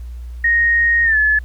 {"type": "tone with pitch glide", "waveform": "sine", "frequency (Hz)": [1865, 1720.1], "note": ["A#6", "A6"], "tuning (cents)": [0, -40], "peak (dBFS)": -11, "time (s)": [0.44, 1.39], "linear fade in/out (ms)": 5, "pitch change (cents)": -140, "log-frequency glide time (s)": [1.04, 1.17], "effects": ["added 60 Hz sine -27 dBFS peak until 1.44 s", "pink hiss -54 dBFS RMS until 1.44 s"]}